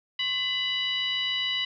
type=tone with frequency modulation; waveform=sine; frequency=2960 Hz; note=F#7; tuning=in tune; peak=-25 dBFS; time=0.19-1.65 s; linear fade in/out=5 ms; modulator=947 Hz; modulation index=1; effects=none